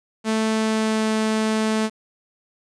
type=tone with pitch glide; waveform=sawtooth; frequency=220 to 218.4 Hz; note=A3 to A3; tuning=0 to -13 cents; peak=-15 dBFS; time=0.24-1.9 s; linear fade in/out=50 ms; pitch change=-13 cents; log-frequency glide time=0.46-1.09 s; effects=resampled to 22050 Hz + 8-bit